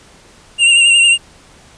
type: tone with vibrato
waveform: square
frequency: 2776 Hz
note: F7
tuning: 11 cents flat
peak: -7 dBFS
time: 0.58-1.18 s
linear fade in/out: 50 ms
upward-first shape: triangle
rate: 11 Hz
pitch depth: 47 cents each way
effects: pink hiss -44 dBFS RMS until 1.77 s + resampled to 22050 Hz